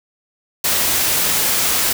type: noise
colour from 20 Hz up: white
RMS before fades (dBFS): -17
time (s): 0.64-1.93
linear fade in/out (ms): 5
effects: none